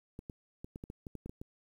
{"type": "clicks", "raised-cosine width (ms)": 3, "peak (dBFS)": -30, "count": 11, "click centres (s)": [0.191, 0.298, 0.645, 0.759, 0.839, 0.901, 1.068, 1.153, 1.26, 1.295, 1.415], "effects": ["10-bit"]}